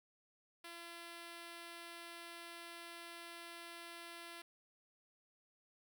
5% pulse tone, 340 Hz, F4, 46 cents flat, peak -38 dBFS, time 0.64-4.42 s, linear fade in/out 5 ms, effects none

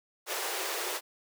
pink high-pass noise, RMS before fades -34 dBFS, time 0.26-1.01 s, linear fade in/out 50 ms, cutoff 350 Hz, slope 96 dB/octave, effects none

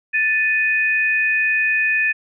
sine tone pair together, 1760 / 2489 Hz, A6 / D#7, 0 / 0 cents, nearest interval tritone, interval 600 cents, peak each -18 dBFS, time 0.13-2.13 s, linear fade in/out 20 ms, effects none

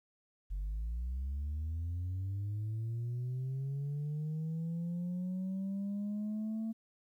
sine linear sweep, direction up, 45.51 to 224.8 Hz, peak -32 dBFS, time 0.5-6.73 s, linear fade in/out 20 ms, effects tanh soft clip ceiling -33 dBFS + 12-bit

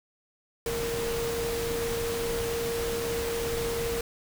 sine tone in noise, 465.1 Hz, A#4, 4 cents flat, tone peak -29 dBFS, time 0.66-4.01 s, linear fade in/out 2 ms, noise pink, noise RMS -34 dBFS, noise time 0.66-4.01 s, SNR +2 dB, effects none

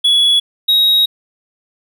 triangle tone pair in turn, 3382 / 3796 Hz, G#7 / A#7, +31 / +31 cents, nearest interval major second, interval 200 cents, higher second, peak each -7 dBFS, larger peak neither, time 0.04-0.4 / 0.68-1.06 s, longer second, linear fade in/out 10 ms, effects none

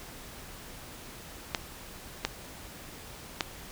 clicks, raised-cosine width 0.2 ms, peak -9 dBFS, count 3, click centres 1.548 / 2.25 / 3.408 s, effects pink hiss -46 dBFS RMS until 3.71 s

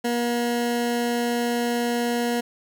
20% pulse tone, 238.6 Hz, A#3, 41 cents sharp, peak -17 dBFS, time 0.04-2.41 s, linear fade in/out 10 ms, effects none

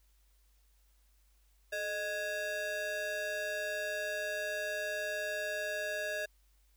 square ring-modulated tone, 523.3 Hz, C5, in tune, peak -32 dBFS, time 1.72-6.26 s, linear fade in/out 10 ms, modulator 1140 Hz, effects added 50 Hz sine -65 dBFS peak until 6.76 s + white hiss -74 dBFS RMS until 6.76 s

